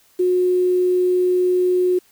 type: tone with quantisation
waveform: sine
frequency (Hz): 363.1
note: F#4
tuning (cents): -33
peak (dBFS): -14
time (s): 0.19-1.99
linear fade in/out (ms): 10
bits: 7
effects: white hiss -56 dBFS RMS until 2.11 s